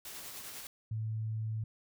white noise with tremolo, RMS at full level -44 dBFS, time 0.05-0.67 s, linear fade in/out 2 ms, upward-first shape triangle, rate 10 Hz, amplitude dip 35%
sine tone, 110 Hz, A2, in tune, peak -33 dBFS, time 0.91-1.64 s, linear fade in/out 5 ms
effects none

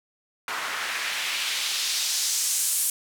white noise with band-pass filter sweep, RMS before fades -27 dBFS, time 0.48-2.9 s, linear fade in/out 2 ms, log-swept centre 1200 to 10000 Hz, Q 1.3, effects none

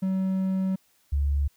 triangle / sine tone pair in turn, 189.5 / 70.98 Hz, F#3 / C#2, +42 / +42 cents, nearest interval octave + perfect fourth, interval 1700 cents, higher first, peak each -21 dBFS, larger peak neither, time 0.02-0.76 / 1.12-1.48 s, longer first, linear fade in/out 10 ms, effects white hiss -65 dBFS RMS until 1.56 s

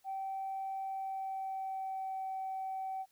sine tone with pitch glide, 773 to 764.6 Hz, G5 to G5, -24 to -43 cents, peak -35 dBFS, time 0.04-3.06 s, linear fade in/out 50 ms, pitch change -19 cents, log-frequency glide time 0.81-2.24 s, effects tanh soft clip ceiling -32 dBFS + white hiss -72 dBFS RMS until 3.11 s

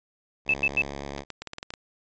5% pulse tone with vibrato, 70.1 Hz, C#2, 20 cents sharp, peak -23 dBFS, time 0.45-1.25 s, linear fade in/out 50 ms, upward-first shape sine, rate 7.2 Hz, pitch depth 10 cents each way
sine tone bursts, 2624 Hz, E7, 9 cents flat, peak -19 dBFS, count 3, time 0.49-0.818 s, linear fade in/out 2 ms, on 48 ms, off 92 ms
clicks, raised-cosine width 0.2 ms, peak -18 dBFS, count 9, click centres 1.181 / 1.303 / 1.42 / 1.473 / 1.534 / 1.584 / 1.629 / 1.705 / 1.738 s
effects resampled to 16000 Hz

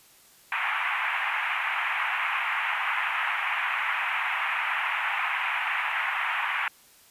white band-pass noise, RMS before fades -28 dBFS, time 0.52-6.68 s, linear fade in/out 2 ms, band 800 to 2600 Hz, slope 48 dB/octave, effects white hiss -56 dBFS RMS until 7.1 s + resampled to 32000 Hz

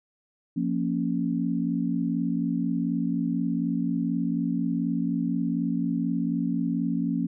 sine chord, Bb minor, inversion second, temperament equal, 174.61 / 233.1 / 277.2 Hz, F3 / Bb3 / Db4, 0 / 0 / 0 cents, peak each -28 dBFS, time 0.56-7.27 s, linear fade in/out 10 ms, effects none

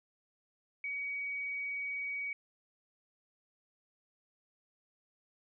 sine tone, 2259 Hz, C#7, 32 cents sharp, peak -35 dBFS, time 0.84-2.33 s, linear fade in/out 2 ms, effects none

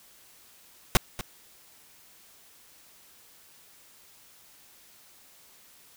pink noise with echo, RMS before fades -18 dBFS, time 0.95-0.97 s, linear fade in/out 0 ms, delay 240 ms, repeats 1, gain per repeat -15 dB, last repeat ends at 1.21 s, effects white hiss -56 dBFS RMS until 5.96 s

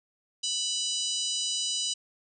harmonic tone with a mistuned harmonic, 987.8 Hz, B5, in tune, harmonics 3 / 4 / 5 / 6 / 7 / 8, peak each -33 / -34 / -35 / -36 / -36 / -37 dBFS, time 0.43-1.94 s, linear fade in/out 10 ms, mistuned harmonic 8, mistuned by +67 cents, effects none

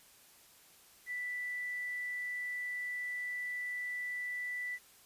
sine tone with quantisation, 1975.5 Hz, B6, in tune, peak -36 dBFS, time 1.06-4.79 s, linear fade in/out 50 ms, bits 10, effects white hiss -61 dBFS RMS until 5.05 s + resampled to 32000 Hz

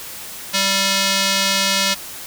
square tone with band-pass filter, 195.1 Hz, G3, 8 cents flat, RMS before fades -18 dBFS, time 0.53-1.95 s, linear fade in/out 20 ms, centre 4500 Hz, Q 1.1, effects white hiss -33 dBFS RMS until 2.26 s

